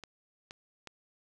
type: clicks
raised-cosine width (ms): 0.2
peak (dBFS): -27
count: 3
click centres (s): 0.037 / 0.509 / 0.873
effects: none